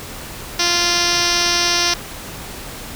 5% pulse tone with low-pass filter, 347.9 Hz, F4, 7 cents flat, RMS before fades -17 dBFS, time 0.59-1.94 s, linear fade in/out 5 ms, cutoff 5800 Hz, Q 9.4, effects pink hiss -32 dBFS RMS until 2.95 s

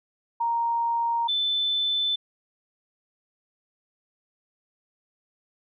sine tone pair in turn, 932.3 / 3520 Hz, A#5 / A7, 0 / 0 cents, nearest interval octave + major seventh, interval 2300 cents, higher second, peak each -22 dBFS, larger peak neither, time 0.4-1.28 / 1.28-2.16 s, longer neither, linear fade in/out 10 ms, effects none

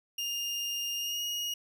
30% pulse tone with pitch glide, 2818 to 2876 Hz, F7 to F#7, +15 to -50 cents, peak -29 dBFS, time 0.18-1.54 s, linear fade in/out 5 ms, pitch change +35 cents, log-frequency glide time 0.96-1.23 s, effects none

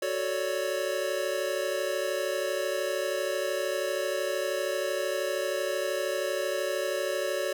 square chord, D major seventh, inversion first, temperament equal, 370 / 440 / 554.4 / 587.3 Hz, F#4 / A4 / C#5 / D5, 0 / 0 / 0 / 0 cents, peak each -35 / -37 / -32 / -34 dBFS, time 0.02-7.53 s, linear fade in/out 5 ms, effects none

